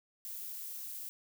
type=noise; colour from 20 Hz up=violet; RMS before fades=-43 dBFS; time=0.25-1.09 s; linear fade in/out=0 ms; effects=none